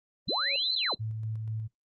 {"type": "tone with exponential growth", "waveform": "sine", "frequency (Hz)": 554.4, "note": "C#5", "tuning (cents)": 0, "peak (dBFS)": -33, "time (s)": [0.26, 0.56], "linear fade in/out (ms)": 1, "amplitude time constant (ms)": 65}
{"type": "linear two-way sweep", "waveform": "sine", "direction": "up then down", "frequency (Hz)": [49, 4391, 49], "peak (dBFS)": -30, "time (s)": [0.27, 0.95], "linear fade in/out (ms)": 20, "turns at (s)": 0.74}
{"type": "tone", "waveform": "sine", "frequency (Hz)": 4043, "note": "B7", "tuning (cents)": 40, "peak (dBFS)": -28, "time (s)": [0.28, 0.95], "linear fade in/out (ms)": 10}
{"type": "tone with tremolo", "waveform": "sine", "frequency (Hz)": 110, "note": "A2", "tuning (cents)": 0, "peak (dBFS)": -31, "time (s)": [0.99, 1.68], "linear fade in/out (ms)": 20, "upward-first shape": "square", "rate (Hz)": 4.1, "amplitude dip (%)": 25}
{"effects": ["noise-tail reverb RT60 0.1 s tail -18 dB re dry", "Opus 32 kbps"]}